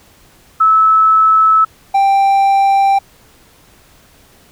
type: tone pair in turn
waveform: sine / triangle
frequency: 1303 / 786.7 Hz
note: E6 / G5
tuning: -20 / +6 cents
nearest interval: major sixth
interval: 874 cents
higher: first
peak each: -6 dBFS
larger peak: neither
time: 0.6-1.65 / 1.94-2.99 s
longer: neither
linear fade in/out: 10 ms
effects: pink hiss -47 dBFS RMS until 4.51 s